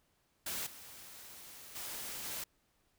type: noise with level steps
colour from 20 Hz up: white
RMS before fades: -39 / -52 / -43 / -41 dBFS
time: 0.46-2.44 s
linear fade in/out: 5 ms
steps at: 0.66 / 1.75 / 2.24 s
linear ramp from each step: 10 ms
effects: pink hiss -75 dBFS RMS until 2.98 s